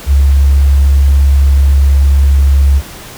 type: tone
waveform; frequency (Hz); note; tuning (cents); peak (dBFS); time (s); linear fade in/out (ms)
sine; 69.3; C#2; 0; -4; 0.06-2.82; 50
effects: pink hiss -30 dBFS RMS until 3.17 s